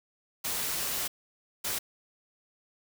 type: noise bursts at uneven times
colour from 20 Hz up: white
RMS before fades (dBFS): -32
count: 2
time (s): 0.44-1.08 / 1.64-1.79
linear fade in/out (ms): 10
effects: none